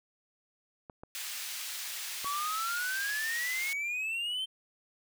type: clicks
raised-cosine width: 1 ms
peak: -31 dBFS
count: 3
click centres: 0.898 / 1.035 / 2.245 s
type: high-pass noise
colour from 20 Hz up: pink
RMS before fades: -39 dBFS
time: 1.15-3.73 s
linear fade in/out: 0 ms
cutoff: 2300 Hz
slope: 12 dB/octave
type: exponential sweep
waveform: triangle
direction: up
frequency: 1115 to 3136 Hz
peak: -30 dBFS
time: 2.24-4.46 s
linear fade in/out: 20 ms
effects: none